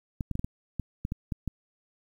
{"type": "clicks", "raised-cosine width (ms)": 5, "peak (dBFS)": -18, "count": 10, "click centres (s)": [0.208, 0.313, 0.354, 0.394, 0.445, 0.797, 1.051, 1.121, 1.322, 1.477], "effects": ["9-bit"]}